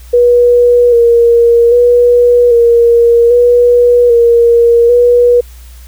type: tone with vibrato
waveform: sine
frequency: 477 Hz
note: A#4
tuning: 40 cents sharp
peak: -3 dBFS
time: 0.13-5.41 s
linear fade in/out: 10 ms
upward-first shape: square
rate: 0.63 Hz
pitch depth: 26 cents each way
effects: added 60 Hz sine -30 dBFS peak until 5.87 s + white hiss -42 dBFS RMS until 5.87 s